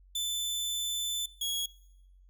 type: tone pair in turn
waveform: sawtooth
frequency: 3520 / 3329 Hz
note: A7 / G#7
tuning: 0 / +3 cents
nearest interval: minor second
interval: 97 cents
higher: first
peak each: -27 dBFS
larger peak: neither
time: 0.15-1.26 / 1.41-1.66 s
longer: first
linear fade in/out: 5 ms
effects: noise-tail reverb RT60 0.9 s tail -22 dB re dry + added 46 Hz sine -55 dBFS peak until 2.29 s